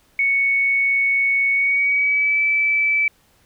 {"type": "tone with pitch glide", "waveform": "sine", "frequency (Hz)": [2219, 2311], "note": ["C#7", "D7"], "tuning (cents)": [1, -28], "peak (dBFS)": -15, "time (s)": [0.19, 3.08], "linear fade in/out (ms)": 2, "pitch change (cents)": 71, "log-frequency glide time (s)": [1.51, 2.41], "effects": ["pink hiss -58 dBFS RMS until 3.45 s"]}